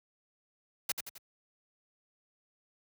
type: noise with echo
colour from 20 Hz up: white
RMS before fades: -31 dBFS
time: 0.89-0.92 s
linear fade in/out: 5 ms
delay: 87 ms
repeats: 3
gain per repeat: -6 dB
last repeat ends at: 1.181 s
effects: high-pass 80 Hz 12 dB/octave